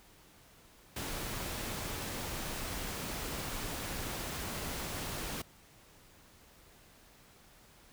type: noise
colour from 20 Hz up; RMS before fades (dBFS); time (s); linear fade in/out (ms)
pink; -39; 0.96-5.42; 5
effects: pink hiss -60 dBFS RMS until 7.92 s